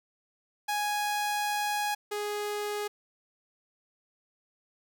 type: tone pair in turn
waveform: sawtooth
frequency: 830.6 / 415.3 Hz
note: G#5 / G#4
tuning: 0 / 0 cents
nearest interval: octave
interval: 1200 cents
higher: first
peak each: -24 / -27 dBFS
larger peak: first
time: 0.68-1.95 / 2.11-2.88 s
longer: first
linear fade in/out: 10 ms
effects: none